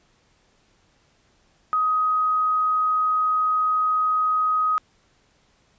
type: tone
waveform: sine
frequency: 1257 Hz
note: D#6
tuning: 17 cents sharp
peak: -18 dBFS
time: 1.73-4.78 s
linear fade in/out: 0 ms
effects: pink hiss -62 dBFS RMS until 5.78 s + resampled to 16000 Hz